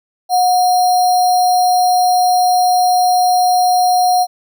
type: tone with sample-and-hold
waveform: sine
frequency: 728 Hz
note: F#5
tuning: 28 cents flat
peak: -9 dBFS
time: 0.29-4.27 s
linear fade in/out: 50 ms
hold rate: 4900 Hz
effects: none